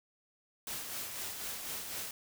white noise with tremolo, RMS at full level -39 dBFS, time 0.67-2.11 s, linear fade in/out 2 ms, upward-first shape sine, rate 4 Hz, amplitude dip 40%, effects none

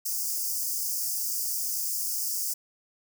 white high-pass noise, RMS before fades -30 dBFS, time 0.05-2.54 s, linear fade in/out 10 ms, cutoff 4800 Hz, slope 96 dB/octave, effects none

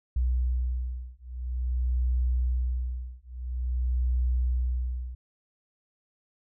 sine beating tone pair, 61.74 / 62.23 Hz, B1 / B1, 0 / +14 cents, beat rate 0.49 Hz, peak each -28 dBFS, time 0.16-5.15 s, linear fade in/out 5 ms, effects none

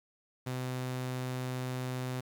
sawtooth tone, 127.5 Hz, C3, 44 cents flat, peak -30 dBFS, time 0.46-2.21 s, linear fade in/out 10 ms, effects 10-bit

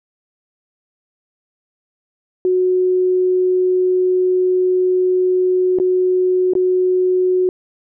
sine tone with dropouts, 367.3 Hz, F#4, 13 cents flat, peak -12 dBFS, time 2.45-7.49 s, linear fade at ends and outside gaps 1 ms, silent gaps 5.787-5.799 / 6.535-6.552 s, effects none

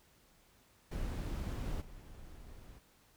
brown noise with level steps, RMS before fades -38 / -52 dBFS, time 0.91-2.79 s, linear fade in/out 10 ms, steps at 1.8 s, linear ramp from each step 20 ms, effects pink hiss -67 dBFS RMS until 3.16 s

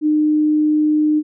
sine tone, 304.1 Hz, D#4, 40 cents flat, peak -12 dBFS, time 0.01-1.23 s, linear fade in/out 50 ms, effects none

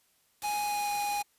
white band-stop noise, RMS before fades -41 dBFS, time 0.42-1.22 s, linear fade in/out 0 ms, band 100 to 140 Hz, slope 96 dB/octave
square tone with pitch glide, 830.6 to 821.5 Hz, G#5 to G#5, 0 to -19 cents, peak -30 dBFS, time 0.43-1.23 s, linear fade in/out 20 ms, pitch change -19 cents, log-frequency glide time 0.58-0.92 s
effects white hiss -69 dBFS RMS until 1.38 s + resampled to 32000 Hz

